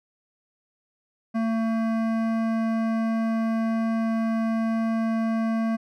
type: tone with hard clipping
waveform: sine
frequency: 225.1 Hz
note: A3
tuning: 40 cents sharp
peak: -24 dBFS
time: 1.34-5.77 s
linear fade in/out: 20 ms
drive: 14 dB
effects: none